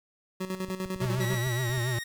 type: tone with tremolo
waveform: 25% pulse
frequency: 187.1 Hz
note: F#3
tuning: 20 cents sharp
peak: -26 dBFS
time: 0.4-1.39 s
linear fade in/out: 10 ms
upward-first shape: square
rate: 10 Hz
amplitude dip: 65%
type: clicks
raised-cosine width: 5 ms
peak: -30 dBFS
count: 9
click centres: 0.687 / 0.859 / 0.961 / 1.057 / 1.189 / 1.338 / 1.471 / 1.696 / 1.779 s
type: tone with vibrato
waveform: square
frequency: 123.47 Hz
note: B2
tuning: in tune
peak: -28 dBFS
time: 1.01-1.99 s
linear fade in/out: 5 ms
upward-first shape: triangle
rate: 7.1 Hz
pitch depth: 120 cents each way
type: tone with pitch glide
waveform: sawtooth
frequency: 1931 to 1865.2 Hz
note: B6 to A#6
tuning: -39 to +1 cents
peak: -31 dBFS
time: 1.2-2.04 s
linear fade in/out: 10 ms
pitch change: -60 cents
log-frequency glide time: 1.55-1.77 s
effects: 9-bit